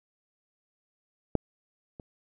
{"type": "clicks", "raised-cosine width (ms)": 2, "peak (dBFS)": [-10, -29], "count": 2, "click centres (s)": [1.353, 1.998], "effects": []}